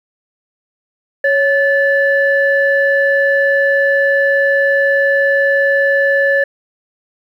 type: tone pair together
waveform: sine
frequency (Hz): 554.4 / 1739.9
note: C#5 / A6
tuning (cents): 0 / -20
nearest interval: octave + minor sixth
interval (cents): 1980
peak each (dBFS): -12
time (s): 1.24-6.44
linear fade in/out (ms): 5
effects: tanh soft clip ceiling -2 dBFS + 8-bit